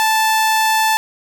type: tone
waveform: sawtooth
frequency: 878 Hz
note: A5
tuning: 4 cents flat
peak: -9 dBFS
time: 0-0.97 s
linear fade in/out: 0 ms
effects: none